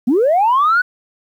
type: linear sweep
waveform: sine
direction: up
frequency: 217.6 to 1503 Hz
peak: -9 dBFS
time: 0.07-0.82 s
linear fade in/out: 10 ms
effects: tanh soft clip ceiling -7 dBFS + 8-bit